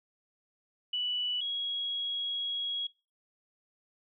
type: tone pair in turn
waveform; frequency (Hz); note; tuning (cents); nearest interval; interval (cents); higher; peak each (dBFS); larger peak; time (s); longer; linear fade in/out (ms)
sine; 2960 / 3314; F#7 / G#7; 0 / -4; major second; 196; second; -29 / -31; first; 0.93-1.41 / 1.41-2.87; second; 5
effects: noise-tail reverb RT60 0.3 s tail -22 dB re dry